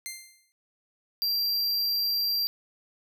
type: tone with exponential decay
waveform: 10% pulse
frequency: 2093 Hz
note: C7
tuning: in tune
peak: -23 dBFS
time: 0.06-0.52 s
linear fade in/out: 0 ms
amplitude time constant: 100 ms
type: tone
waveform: square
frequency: 4732 Hz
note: D8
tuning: 12 cents sharp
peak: -25 dBFS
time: 1.22-2.47 s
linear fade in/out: 0 ms
effects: none